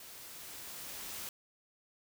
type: noise with level ramp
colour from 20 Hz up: white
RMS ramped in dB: -51 to -42 dBFS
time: 0-1.29 s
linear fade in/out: 2 ms
effects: none

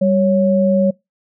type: tone pair together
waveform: sine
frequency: 196 / 554.4 Hz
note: G3 / C#5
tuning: 0 / 0 cents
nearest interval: octave + tritone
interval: 1800 cents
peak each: -14 dBFS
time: 0.01-0.91 s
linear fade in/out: 10 ms
effects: noise-tail reverb RT60 0.2 s tail -24 dB re dry

